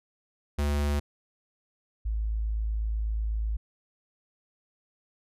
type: tone pair in turn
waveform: square / sine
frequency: 72.6 / 54.06 Hz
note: D2 / A1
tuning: -19 / -30 cents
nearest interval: perfect fourth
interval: 511 cents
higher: first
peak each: -25 / -26 dBFS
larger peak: first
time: 0.58-1 / 2.05-3.57 s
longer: second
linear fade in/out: 10 ms
effects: resampled to 32000 Hz